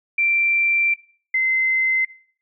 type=tone pair in turn; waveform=sine; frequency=2354 / 2064 Hz; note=D7 / C7; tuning=+3 / -24 cents; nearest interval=major second; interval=227 cents; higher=first; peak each=-16 dBFS; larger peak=neither; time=0.18-0.94 / 1.34-2.05 s; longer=first; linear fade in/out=5 ms; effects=noise-tail reverb RT60 0.5 s tail -20 dB re dry